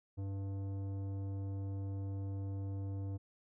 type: tone with tanh clipping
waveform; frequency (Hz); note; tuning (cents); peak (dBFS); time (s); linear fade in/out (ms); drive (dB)
sine; 98; G2; 0; -39; 0.17-3.18; 20; 13
effects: none